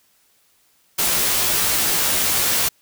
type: noise with comb filter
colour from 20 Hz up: white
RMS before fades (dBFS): -19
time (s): 0.98-2.69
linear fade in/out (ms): 10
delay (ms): 15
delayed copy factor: -0.75
effects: white hiss -60 dBFS RMS until 2.81 s